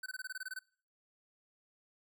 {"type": "tone bursts", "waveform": "square", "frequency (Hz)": 1521, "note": "F#6", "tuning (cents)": 47, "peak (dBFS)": -40, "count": 11, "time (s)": [0.03, 0.591], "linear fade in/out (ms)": 5, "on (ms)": 31, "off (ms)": 22, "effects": ["noise-tail reverb RT60 0.5 s tail -24 dB re dry"]}